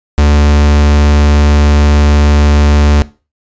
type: tone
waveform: 45% pulse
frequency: 73.42 Hz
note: D2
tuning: in tune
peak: -5 dBFS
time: 0.18-3.02 s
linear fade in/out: 0 ms
effects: noise-tail reverb RT60 0.3 s tail -18 dB re dry + resampled to 16000 Hz